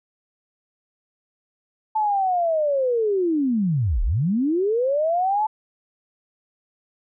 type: linear two-way sweep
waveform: sine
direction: down then up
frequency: 880 to 32.7 to 880 Hz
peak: -18 dBFS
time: 1.95-5.47 s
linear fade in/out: 10 ms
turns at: 4.03 s
effects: none